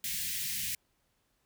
white band-stop noise, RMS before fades -35 dBFS, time 0.04-0.75 s, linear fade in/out 2 ms, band 210 to 1800 Hz, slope 48 dB/octave, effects pink hiss -75 dBFS RMS until 1.45 s

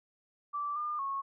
sine tone with pitch steps, 1165 / 1205 / 1097 Hz, D6 / D6 / C#6, -14 / +44 / -18 cents, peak -32 dBFS, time 0.53-1.22 s, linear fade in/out 20 ms, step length 230 ms, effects none

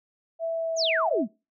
sine tone with pitch glide, 659.3 to 649.5 Hz, E5 to E5, 0 to -26 cents, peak -25 dBFS, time 0.39-1.25 s, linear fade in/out 50 ms, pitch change -26 cents, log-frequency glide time 0.53-0.89 s
sine exponential sweep, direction down, 7040 to 185 Hz, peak -23 dBFS, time 0.76-1.28 s, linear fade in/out 50 ms
effects noise-tail reverb RT60 0.3 s tail -26 dB re dry

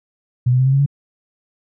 sine tone with pitch steps, 123.47 / 126.87 / 130.36 / 133.95 / 137.63 / 141.42 Hz, B2 / B2 / C3 / C3 / C#3 / C#3, 0 / +47 / -6 / +41 / -12 / +35 cents, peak -11 dBFS, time 0.46-0.862 s, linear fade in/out 10 ms, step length 67 ms, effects none

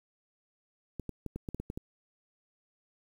clicks, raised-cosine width 3 ms, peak -24 dBFS, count 9, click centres 0.997 / 1.093 / 1.263 / 1.36 / 1.488 / 1.546 / 1.6 / 1.701 / 1.775 s, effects 9-bit

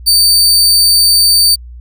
sawtooth tone, 4594 Hz, D8, 39 cents flat, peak -3 dBFS, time 0.06-1.56 s, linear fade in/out 20 ms, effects added 60 Hz sine -28 dBFS peak until 1.8 s

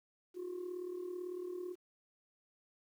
sine tone with amplitude modulation, 359.7 Hz, F#4, 49 cents flat, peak -35 dBFS, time 0.34-1.76 s, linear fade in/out 50 ms, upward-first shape sine, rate 38 Hz, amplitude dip 70%, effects tanh soft clip ceiling -36 dBFS + 11-bit

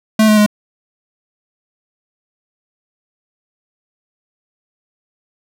square tone with pitch steps, 217.7 / 213.6 / 209.6 Hz, A3 / G#3 / G#3, -18 / +49 / +16 cents, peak -8 dBFS, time 0.19-0.463 s, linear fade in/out 5 ms, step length 91 ms, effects none

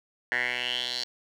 10% pulse tone with band-pass filter sweep, 123.47 Hz, B2, in tune, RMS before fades -30 dBFS, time 0.32-1.04 s, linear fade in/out 0 ms, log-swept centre 1800 to 4500 Hz, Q 5.4, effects none

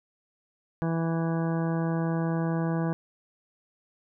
harmonic tone, 164.81 Hz, E3, in tune, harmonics 1 / 2 / 3 / 4 / 5 / 6 / 7 / 9 / 10, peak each -26 / -32 / -36 / -38 / -40 / -42 / -43 / -45 / -46 dBFS, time 0.82-2.93 s, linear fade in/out 0 ms, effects none

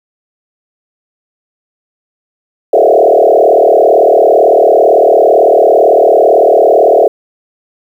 sine tone with frequency modulation, 551 Hz, C#5, 11 cents flat, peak -3 dBFS, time 2.73-7.08 s, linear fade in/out 5 ms, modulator 37.9 Hz, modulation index 4.2, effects 7-bit

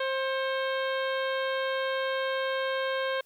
harmonic tone with a mistuned harmonic, 530 Hz, C5, 22 cents sharp, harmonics 1 / 2 / 3 / 4 / 5 / 6 / 7 / 8, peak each -29 / -35 / -34 / -41 / -45 / -40 / -45 / -50 dBFS, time 0-3.21 s, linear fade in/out 5 ms, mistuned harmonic 4, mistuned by +66 cents, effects white hiss -65 dBFS RMS until 3.25 s

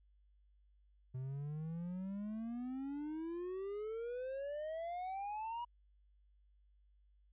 triangle exponential sweep, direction up, 126.5 to 969 Hz, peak -38 dBFS, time 1.14-5.65 s, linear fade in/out 10 ms, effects added 50 Hz sine -66 dBFS peak until 7.32 s + resampled to 8000 Hz

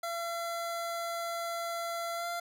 25% pulse tone with pitch glide, 679 to 689.3 Hz, F5 to F5, -49 to -23 cents, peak -30 dBFS, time 0.03-2.4 s, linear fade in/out 5 ms, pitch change +26 cents, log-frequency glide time 2.15-2.27 s, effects none

